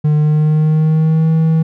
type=tone with pitch glide; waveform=triangle; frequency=150.8 to 160.69 Hz; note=D3 to E3; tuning=+46 to -44 cents; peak=-7 dBFS; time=0.04-1.63 s; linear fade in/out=10 ms; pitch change=+110 cents; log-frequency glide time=0.17-1.3 s; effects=none